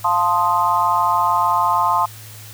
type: chord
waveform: sine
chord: F dominant seventh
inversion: none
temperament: equal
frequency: 698.5 / 880 / 1046.5 / 1244.5 Hz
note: F5 / A5 / C6 / Eb6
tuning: 0 / 0 / 0 / 0 cents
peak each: -23 / -19 / -17 / -22 dBFS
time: 0.04-2.06 s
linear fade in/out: 10 ms
effects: added 107 Hz sine -38 dBFS peak until 2.53 s + white hiss -40 dBFS RMS until 2.53 s